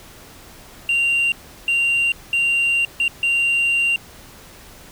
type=tone bursts at uneven times; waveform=sine; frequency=2770 Hz; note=F7; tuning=15 cents flat; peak=-13 dBFS; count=5; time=0.89-1.32 / 1.68-2.12 / 2.33-2.85 / 3-3.08 / 3.23-3.96 s; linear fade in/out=2 ms; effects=tanh soft clip ceiling -14 dBFS + pink hiss -43 dBFS RMS until 4.91 s